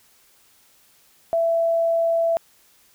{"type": "tone", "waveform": "sine", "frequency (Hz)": 666, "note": "E5", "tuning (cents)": 18, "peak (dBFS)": -17, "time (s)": [1.33, 2.37], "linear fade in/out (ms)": 0, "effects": ["white hiss -57 dBFS RMS until 2.94 s"]}